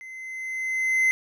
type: tone with level ramp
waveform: triangle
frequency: 2057 Hz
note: C7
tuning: 30 cents flat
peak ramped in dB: -37 to -15 dBFS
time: 0.01-1.11 s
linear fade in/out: 0 ms
effects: none